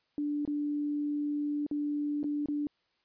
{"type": "tone with dropouts", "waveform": "sine", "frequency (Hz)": 293.2, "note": "D4", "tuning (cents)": -3, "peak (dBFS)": -29, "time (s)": [0.18, 2.67], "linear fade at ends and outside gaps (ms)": 1, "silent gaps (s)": [[0.452, 0.476], [1.665, 1.712], [2.231, 2.242], [2.459, 2.485]], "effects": ["white hiss -74 dBFS RMS until 3.04 s", "resampled to 11025 Hz"]}